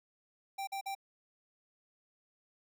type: tone bursts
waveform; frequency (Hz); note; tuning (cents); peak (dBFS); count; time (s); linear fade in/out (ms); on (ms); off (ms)
square; 784; G5; 0; -37; 3; 0.58-0.951; 10; 93; 46
effects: none